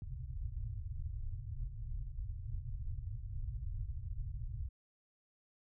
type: low-pass noise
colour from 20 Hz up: pink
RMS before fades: -41 dBFS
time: 0.02-4.69 s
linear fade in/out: 2 ms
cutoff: 130 Hz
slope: 96 dB/octave
effects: none